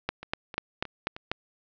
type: two click trains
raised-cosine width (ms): 0.3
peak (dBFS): -23 / -11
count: 4 / 6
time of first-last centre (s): 0.23-1.165 / 0.09-1.315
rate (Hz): 3.21 / 4.08
effects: low-pass 5000 Hz 12 dB/octave